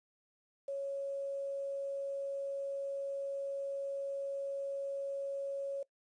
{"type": "tone with quantisation", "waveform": "sine", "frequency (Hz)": 554, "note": "C#5", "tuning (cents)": -1, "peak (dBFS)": -35, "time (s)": [0.68, 5.83], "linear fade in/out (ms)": 5, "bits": 10, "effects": ["noise-tail reverb RT60 0.1 s tail -21 dB re dry", "resampled to 22050 Hz"]}